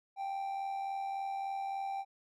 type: tone with amplitude modulation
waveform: triangle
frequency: 784 Hz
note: G5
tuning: in tune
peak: -31 dBFS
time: 0.16-2.05 s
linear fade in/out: 50 ms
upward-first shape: sine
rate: 83.5 Hz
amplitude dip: 45%
effects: none